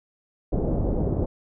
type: low-pass noise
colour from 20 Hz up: pink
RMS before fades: -24 dBFS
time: 0.52-1.26 s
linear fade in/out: 10 ms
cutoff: 600 Hz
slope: 24 dB/octave
effects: none